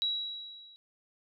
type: tone with level ramp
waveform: sine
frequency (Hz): 3884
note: B7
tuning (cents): -30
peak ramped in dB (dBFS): -26 to -53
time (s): 0.02-0.76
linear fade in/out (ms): 0
effects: none